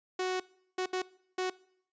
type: tone bursts at uneven times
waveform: sawtooth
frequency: 370 Hz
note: F#4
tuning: in tune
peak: -26 dBFS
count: 4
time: 0.19-0.4 / 0.78-0.86 / 0.93-1.02 / 1.38-1.5 s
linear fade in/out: 5 ms
effects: noise-tail reverb RT60 0.7 s tail -22 dB re dry + resampled to 16000 Hz